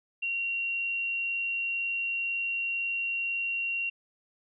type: tone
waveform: sine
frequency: 2751 Hz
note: F7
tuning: 27 cents flat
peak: -28 dBFS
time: 0.22-3.9 s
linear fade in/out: 10 ms
effects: none